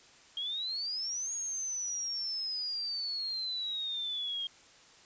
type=exponential two-way sweep; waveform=sine; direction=up then down; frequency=3220 to 6645 to 3220 Hz; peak=-33 dBFS; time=0.37-4.47 s; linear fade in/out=2 ms; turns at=1.33 s; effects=white hiss -58 dBFS RMS until 5.05 s + resampled to 16000 Hz